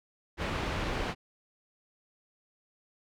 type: low-pass noise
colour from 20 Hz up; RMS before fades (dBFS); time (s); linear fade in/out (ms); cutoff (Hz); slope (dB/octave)
pink; -33; 0.37-1.15; 50; 3000; 12
effects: none